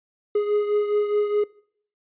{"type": "beating tone pair", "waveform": "triangle", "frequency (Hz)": [415.3, 420.1], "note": ["G#4", "G#4"], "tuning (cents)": [0, 20], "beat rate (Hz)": 4.8, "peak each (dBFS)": [-18, -25], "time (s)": [0.35, 1.44], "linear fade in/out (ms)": 5, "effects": ["noise-tail reverb RT60 0.6 s tail -22 dB re dry", "resampled to 8000 Hz"]}